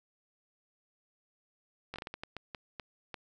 slowing click train, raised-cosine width 0.3 ms, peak -24 dBFS, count 11, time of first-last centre 1.94-3.142 s, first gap 19 ms, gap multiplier 1.38, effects none

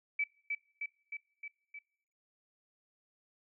sine tone with echo, 2302 Hz, D7, 35 cents flat, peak -29 dBFS, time 0.19-0.24 s, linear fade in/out 5 ms, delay 310 ms, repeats 5, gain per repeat -3 dB, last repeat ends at 1.79 s, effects noise-tail reverb RT60 0.8 s tail -25 dB re dry

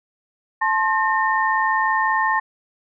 sine tone cluster, 875 / 1060 / 1821 Hz, A5 / C6 / A#6, -10 / +22 / -41 cents, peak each -21 dBFS, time 0.61-2.4 s, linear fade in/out 10 ms, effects none

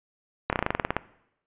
slowing click train, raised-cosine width 0.5 ms, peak -8 dBFS, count 12, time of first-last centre 0.5-0.966 s, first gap 28 ms, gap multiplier 1.08, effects noise-tail reverb RT60 0.8 s tail -19 dB re dry + resampled to 8000 Hz

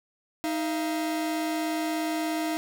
45% pulse tone pair together, 314.1 / 685 Hz, D#4 / F5, +16 / -34 cents, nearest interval octave + minor second, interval 1350 cents, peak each -28 / -32 dBFS, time 0.44-2.57 s, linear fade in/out 0 ms, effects none

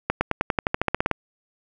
accelerating click train, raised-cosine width 0.5 ms, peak -5 dBFS, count 14, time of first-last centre 0.1-1.113 s, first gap 110 ms, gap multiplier 0.94, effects none

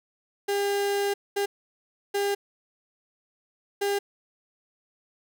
35% pulse tone bursts at uneven times, 402.3 Hz, G4, 45 cents sharp, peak -22 dBFS, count 4, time 0.48-1.14 / 1.36-1.46 / 2.14-2.35 / 3.81-3.99 s, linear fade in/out 10 ms, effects none

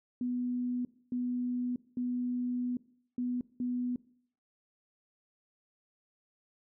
sine tone bursts at uneven times, 246.9 Hz, B3, in tune, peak -30 dBFS, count 5, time 0.21-0.85 / 1.12-1.76 / 1.97-2.77 / 3.18-3.41 / 3.6-3.96 s, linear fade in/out 2 ms, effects noise-tail reverb RT60 0.6 s tail -20 dB re dry

